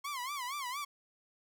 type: tone with vibrato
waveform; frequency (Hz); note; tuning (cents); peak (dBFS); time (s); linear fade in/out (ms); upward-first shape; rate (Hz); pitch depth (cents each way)
sawtooth; 1072; C6; +42; -33; 0.04-0.85; 10; sine; 4.3; 170
effects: none